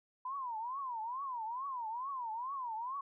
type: tone with vibrato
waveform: sine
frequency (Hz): 987.8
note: B5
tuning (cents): 0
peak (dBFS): -37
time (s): 0.25-3.01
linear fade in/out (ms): 5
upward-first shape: triangle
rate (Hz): 2.3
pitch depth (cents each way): 250
effects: none